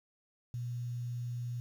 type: tone with quantisation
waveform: sine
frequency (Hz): 121.2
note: B2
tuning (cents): -32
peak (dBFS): -35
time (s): 0.54-1.6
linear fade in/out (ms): 0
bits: 10
effects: none